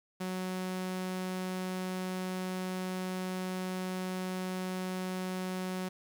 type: tone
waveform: sawtooth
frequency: 185 Hz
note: F#3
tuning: in tune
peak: -30 dBFS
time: 0.2-5.89 s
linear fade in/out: 10 ms
effects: 10-bit